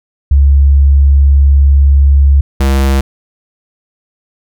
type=tone pair in turn; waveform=sine / square; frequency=69.7 / 67.6 Hz; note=C#2 / C#2; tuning=+10 / -43 cents; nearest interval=minor second; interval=53 cents; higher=first; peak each=-3 / -8 dBFS; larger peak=first; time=0.31-2.41 / 2.6-3.01 s; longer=first; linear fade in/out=5 ms; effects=none